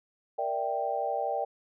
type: chord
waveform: sine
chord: E half-diminished seventh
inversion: second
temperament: equal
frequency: 466.2 / 587.3 / 659.3 / 784 Hz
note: Bb4 / D5 / E5 / G5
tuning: 0 / 0 / 0 / 0 cents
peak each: -36 / -33 / -35 / -31 dBFS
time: 0.38-1.45 s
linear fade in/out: 10 ms
effects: none